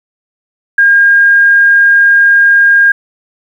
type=tone; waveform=sine; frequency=1616 Hz; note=G#6; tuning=48 cents flat; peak=-3 dBFS; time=0.78-2.92 s; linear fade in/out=5 ms; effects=7-bit